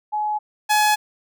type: tone pair in turn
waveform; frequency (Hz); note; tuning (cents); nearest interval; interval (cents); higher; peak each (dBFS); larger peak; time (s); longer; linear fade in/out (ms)
sine / sawtooth; 846 / 846; G#5 / G#5; +32 / +32; unison; 0; neither; -20 / -11; second; 0.12-0.39 / 0.69-0.96; neither; 20
effects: none